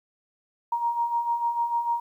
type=beating tone pair; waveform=sine; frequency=935 / 941.7 Hz; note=A#5 / A#5; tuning=+5 / +17 cents; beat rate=6.7 Hz; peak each=-31 / -24 dBFS; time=0.72-2 s; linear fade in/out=5 ms; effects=10-bit